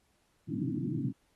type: band-pass noise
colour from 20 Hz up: white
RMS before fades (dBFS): -33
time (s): 0.47-1.13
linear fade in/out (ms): 50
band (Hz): 110 to 330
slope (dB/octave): 96
effects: pink hiss -73 dBFS RMS until 1.35 s + AAC 32 kbps

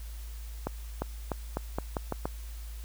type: accelerating click train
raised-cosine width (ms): 1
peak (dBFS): -16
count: 8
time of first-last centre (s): 0.67-2.255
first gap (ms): 350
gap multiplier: 0.85
effects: added 55 Hz sine -38 dBFS peak until 2.84 s + white hiss -53 dBFS RMS until 2.84 s

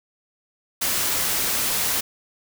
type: noise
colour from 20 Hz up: white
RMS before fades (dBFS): -23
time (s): 0.81-2.01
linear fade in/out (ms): 10
effects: none

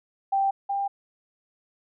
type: tone pair in turn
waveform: sine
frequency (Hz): 784 / 795.9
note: G5 / G5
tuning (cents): 0 / +26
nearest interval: unison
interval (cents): 26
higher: second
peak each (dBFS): -20 / -24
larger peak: first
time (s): 0.32-0.51 / 0.69-0.88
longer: neither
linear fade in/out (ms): 10
effects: none

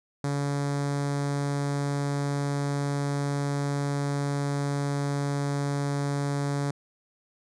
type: tone with notch filter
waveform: sawtooth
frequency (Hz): 142.1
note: C#3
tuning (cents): +43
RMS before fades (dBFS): -28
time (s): 0.24-6.71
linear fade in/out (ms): 2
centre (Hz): 2800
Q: 1.2
effects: resampled to 22050 Hz

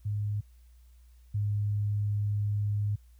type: tone pair in turn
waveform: sine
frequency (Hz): 103.83 / 103.45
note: G#2 / G#2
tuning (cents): 0 / -6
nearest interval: unison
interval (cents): 6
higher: first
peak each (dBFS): -28 / -26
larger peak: second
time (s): 0.05-0.41 / 1.34-2.96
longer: second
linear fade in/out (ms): 10
effects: added 60 Hz sine -53 dBFS peak until 3.19 s + white hiss -71 dBFS RMS until 3.19 s

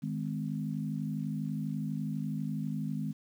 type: chord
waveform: sine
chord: Ab major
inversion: second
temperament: equal with one note detuned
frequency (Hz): 155.56 / 207.7 / 255.7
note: Eb3 / Ab3 / C4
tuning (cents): 0 / 0 / -40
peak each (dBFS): -35 / -36 / -38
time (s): 0.02-3.13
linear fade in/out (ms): 20
effects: 10-bit

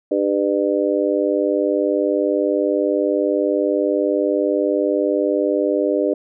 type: harmonic tone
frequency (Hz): 100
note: G2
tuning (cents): +35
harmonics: 3 / 4 / 5 / 6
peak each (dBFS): -21 / -21 / -21 / -21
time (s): 0.11-6.14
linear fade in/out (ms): 5
effects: none

